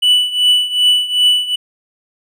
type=tone with tremolo; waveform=triangle; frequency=2968 Hz; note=F#7; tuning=5 cents sharp; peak=-5 dBFS; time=0.02-1.56 s; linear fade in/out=10 ms; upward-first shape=triangle; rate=2.6 Hz; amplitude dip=85%; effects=none